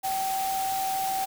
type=tone in noise; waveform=sine; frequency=770 Hz; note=G5; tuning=31 cents flat; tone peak=-26 dBFS; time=0.03-1.26 s; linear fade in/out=20 ms; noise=white; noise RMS=-35 dBFS; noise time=0.03-1.26 s; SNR=+6 dB; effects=none